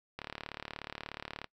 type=click train; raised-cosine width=0.3 ms; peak=-23 dBFS; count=47; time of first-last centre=0.19-1.443 s; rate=36.7 Hz; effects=noise-tail reverb RT60 0.1 s tail -22 dB re dry